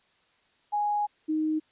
sine tone pair in turn, 830 / 311.3 Hz, G#5 / D#4, -1 / +1 cents, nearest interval octave + perfect fourth, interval 1698 cents, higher first, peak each -24 dBFS, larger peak neither, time 0.72-1.07 / 1.28-1.6 s, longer first, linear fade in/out 20 ms, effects white hiss -66 dBFS RMS until 1.71 s + resampled to 8000 Hz

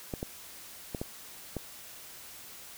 clicks, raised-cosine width 2 ms, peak -20 dBFS, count 5, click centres 0.138 / 0.229 / 0.948 / 1.015 / 1.567 s, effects white hiss -48 dBFS RMS until 2.77 s

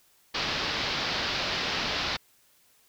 white low-pass noise, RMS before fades -30 dBFS, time 0.34-2.17 s, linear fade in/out 10 ms, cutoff 5000 Hz, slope 48 dB/octave, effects white hiss -63 dBFS RMS until 2.88 s

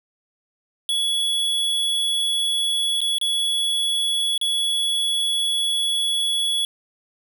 square tone with dropouts, 3379 Hz, G#7, 29 cents sharp, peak -20 dBFS, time 0.89-6.65 s, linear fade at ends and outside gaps 1 ms, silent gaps 3.006-3.015 / 3.184-3.213 / 4.378-4.413 s, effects none

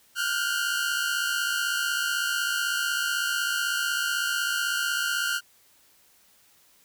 sawtooth tone cluster, 1409 / 1465 / 1555 Hz, F6 / F#6 / G6, +15 / -18 / -14 cents, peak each -24 / -28 / -27 dBFS, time 0.15-5.41 s, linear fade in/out 50 ms, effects white hiss -60 dBFS RMS until 6.84 s

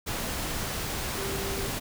sine tone in noise, 392 Hz, G4, in tune, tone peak -35 dBFS, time 1.17-1.68 s, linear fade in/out 20 ms, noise pink, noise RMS -32 dBFS, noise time 0.06-1.8 s, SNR -6 dB, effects none

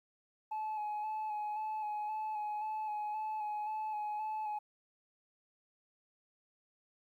sine tone with vibrato, 853 Hz, G#5, 46 cents sharp, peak -33 dBFS, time 0.51-4.59 s, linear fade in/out 10 ms, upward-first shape square, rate 1.9 Hz, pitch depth 22 cents each way, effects tanh soft clip ceiling -34 dBFS + 12-bit

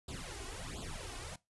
pink noise with flanger, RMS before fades -44 dBFS, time 0.08-1.36 s, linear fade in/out 5 ms, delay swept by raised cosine 0.25 to 2.75 ms, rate 1.4 Hz, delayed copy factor +0.95, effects noise-tail reverb RT60 0.2 s tail -20 dB re dry + resampled to 24000 Hz

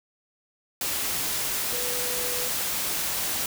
sine tone in noise, 492.9 Hz, B4, 3 cents flat, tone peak -35 dBFS, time 1.72-2.48 s, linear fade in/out 2 ms, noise white, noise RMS -28 dBFS, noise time 0.81-3.46 s, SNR -10 dB, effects none

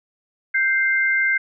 sine tone pair together, 1568 / 2093 Hz, G6 / C7, 0 / 0 cents, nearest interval perfect fourth, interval 500 cents, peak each -19 dBFS, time 0.54-1.38 s, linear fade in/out 10 ms, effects none

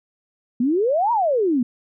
sine exponential two-way sweep, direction up then down, 230 to 980 to 230 Hz, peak -16 dBFS, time 0.6-1.63 s, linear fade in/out 5 ms, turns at 1.12 s, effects none

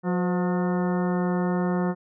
harmonic tone with a mistuned harmonic, 180.1 Hz, F#3, 46 cents flat, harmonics 1 / 2 / 3 / 4 / 5 / 6 / 7 / 8 / 10, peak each -23 / -29 / -33 / -35 / -37 / -39 / -40 / -41 / -43 dBFS, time 0.03-1.95 s, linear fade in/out 50 ms, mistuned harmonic 3, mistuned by -65 cents, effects none

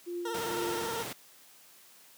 sine tone with tremolo, 348.8 Hz, F4, 2 cents flat, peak -32 dBFS, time 0.06-0.94 s, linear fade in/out 20 ms, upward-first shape triangle, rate 2.1 Hz, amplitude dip 85%
20% pulse tone with vibrato, 458.7 Hz, A#4, 28 cents flat, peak -29 dBFS, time 0.25-1.03 s, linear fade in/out 5 ms, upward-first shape sine, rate 19 Hz, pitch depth 50 cents each way
pink noise, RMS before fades -38 dBFS, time 0.34-1.13 s, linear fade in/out 5 ms
effects white hiss -57 dBFS RMS until 2.17 s + high-pass 150 Hz 12 dB/octave

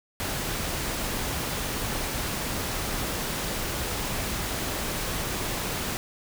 pink noise, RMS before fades -30 dBFS, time 0.2-5.97 s, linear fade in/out 0 ms, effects none

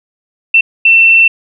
sine tone bursts at uneven times, 2689 Hz, E7, 34 cents sharp, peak -3 dBFS, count 2, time 0.54-0.61 / 0.85-1.28 s, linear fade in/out 5 ms, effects none

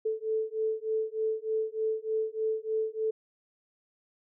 sine beating tone pair, 437.4 / 440.7 Hz, A4 / A4, -10 / +3 cents, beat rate 3.3 Hz, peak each -31 dBFS, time 0.05-3.11 s, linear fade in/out 10 ms, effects none

